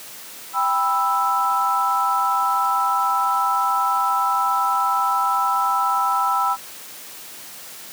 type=chord; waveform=sine; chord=E minor; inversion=first; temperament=just; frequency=791.1 / 988.9 / 1318.5 Hz; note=G5 / B5 / E6; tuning=+16 / +2 / 0 cents; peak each=-23 / -22 / -20 dBFS; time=0.53-6.57 s; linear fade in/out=50 ms; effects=white hiss -38 dBFS RMS until 7.92 s + high-pass 150 Hz 12 dB/octave